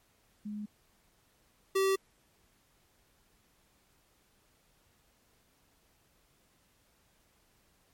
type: tone pair in turn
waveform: sine / square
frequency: 209.2 / 386.1 Hz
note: G#3 / G4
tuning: +13 / -26 cents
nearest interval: major seventh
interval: 1061 cents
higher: second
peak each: -36 / -26 dBFS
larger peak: second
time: 0.45-0.66 / 1.75-1.96 s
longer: neither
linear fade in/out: 10 ms
effects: pink hiss -69 dBFS RMS until 7.93 s + MP3 64 kbps